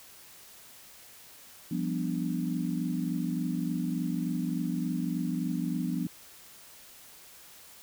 sine chord, G dominant seventh, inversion third, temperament equal with one note detuned, 174.61 / 198.05 / 246.9 / 293.7 Hz, F3 / G3 / B3 / D4, 0 / +18 / 0 / 0 cents, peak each -32 / -37 / -33 / -35 dBFS, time 1.71-6.07 s, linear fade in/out 5 ms, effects white hiss -52 dBFS RMS until 7.82 s

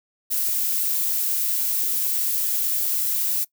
violet noise, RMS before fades -23 dBFS, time 0.3-3.45 s, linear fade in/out 20 ms, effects noise-tail reverb RT60 0.1 s tail -21 dB re dry

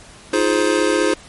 square chord, F minor seventh, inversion third, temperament just, 314.3 / 349.2 / 419.1 / 523.8 Hz, Eb4 / F4 / Ab4 / C5, +18 / 0 / +16 / +2 cents, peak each -21 dBFS, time 0.33-1.14 s, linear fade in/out 5 ms, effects pink hiss -42 dBFS RMS until 1.28 s + MP3 48 kbps

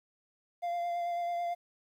triangle tone with vibrato, 694 Hz, F5, 11 cents flat, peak -29 dBFS, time 0.62-1.55 s, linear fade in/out 20 ms, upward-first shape sine, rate 9.1 Hz, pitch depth 16 cents each way, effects 11-bit

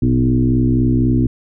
sine tone with frequency modulation, 185 Hz, F#3, in tune, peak -11 dBFS, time 0.02-1.27 s, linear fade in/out 5 ms, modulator 63.9 Hz, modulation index 2.1, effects none

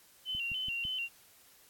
sine tone with vibrato, 2898 Hz, F#7, 37 cents flat, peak -33 dBFS, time 0.25-1.09 s, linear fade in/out 50 ms, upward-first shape square, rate 3.4 Hz, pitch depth 84 cents each way
click train, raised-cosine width 5 ms, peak -35 dBFS, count 4, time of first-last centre 0.35-0.852 s, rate 5.98 Hz
effects white hiss -61 dBFS RMS until 1.69 s + AAC 64 kbps

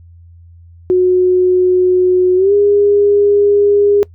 sine tone with pitch glide, 365.4 to 407.8 Hz, F#4 to G#4, -22 to -32 cents, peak -7 dBFS, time 0.9-4.03 s, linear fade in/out 0 ms, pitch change +190 cents, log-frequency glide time 2.36-2.53 s, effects noise-tail reverb RT60 0.1 s tail -23 dB re dry + added 85 Hz sine -37 dBFS peak until 4.14 s

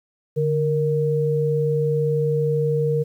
sine tone pair together, 147 / 466.2 Hz, D3 / A#4, +2 / 0 cents, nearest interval octave + minor sixth, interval 1998 cents, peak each -21 / -20 dBFS, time 0.36-3.04 s, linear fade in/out 20 ms, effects 9-bit

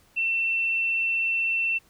sine tone, 2692 Hz, E7, 36 cents sharp, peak -22 dBFS, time 0.16-1.79 s, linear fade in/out 20 ms, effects pink hiss -60 dBFS RMS until 1.89 s

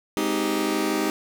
sawtooth chord, Ab major seventh, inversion none, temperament just, 207.7 / 259.6 / 311.5 / 389.3 Hz, Ab3 / C4 / Eb4 / G4, 0 / -13 / +2 / -12 cents, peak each -26 / -26 / -21 / -23 dBFS, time 0.17-1.1 s, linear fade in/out 0 ms, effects none

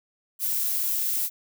violet noise, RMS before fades -26 dBFS, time 0.39-1.3 s, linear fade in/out 50 ms, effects none

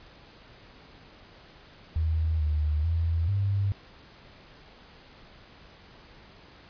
sine tone with pitch steps, 79.7 / 75.8 / 82.8 / 99.3 Hz, D#2 / D#2 / E2 / G2, +42 / -45 / +8 / +23 cents, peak -23 dBFS, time 1.96-3.72 s, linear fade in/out 0 ms, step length 440 ms, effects pink hiss -52 dBFS RMS until 6.69 s + resampled to 11025 Hz

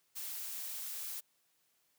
blue noise, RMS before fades -42 dBFS, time 0.15-1.21 s, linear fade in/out 20 ms, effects white hiss -75 dBFS RMS until 1.98 s + high-pass 100 Hz 12 dB/octave

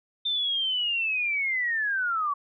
sine linear sweep, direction down, 3600 to 1113 Hz, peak -24 dBFS, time 0.25-2.34 s, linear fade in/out 10 ms, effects none

